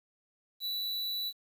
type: tone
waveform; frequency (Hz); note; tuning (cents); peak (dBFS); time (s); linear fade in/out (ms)
square; 3951; B7; 0; -33; 0.6-1.33; 50
effects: 10-bit